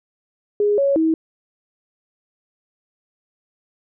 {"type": "tone with pitch steps", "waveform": "sine", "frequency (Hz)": [413.4, 556, 321.2], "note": ["G#4", "C#5", "E4"], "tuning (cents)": [-8, 5, -45], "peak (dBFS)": -14, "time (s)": [0.6, 1.14], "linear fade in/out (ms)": 2, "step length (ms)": 180, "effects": []}